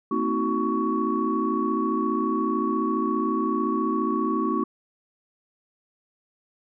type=tone cluster; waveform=sine; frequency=227.6 / 261.9 / 319.2 / 374.5 / 1119 Hz; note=A#3 / C4 / D#4 / F#4 / C#6; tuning=-41 / +2 / +44 / +21 / +16 cents; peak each=-28 / -29 / -27 / -29 / -27 dBFS; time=0.11-4.64 s; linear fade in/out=5 ms; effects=tanh soft clip ceiling -10 dBFS